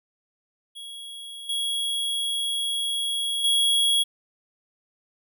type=tone with level steps; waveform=square; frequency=3322 Hz; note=G#7; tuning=in tune; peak=-37 / -25 / -19 dBFS; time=0.75-4.04 s; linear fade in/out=20 ms; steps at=1.49 / 3.44 s; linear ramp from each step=5 ms; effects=none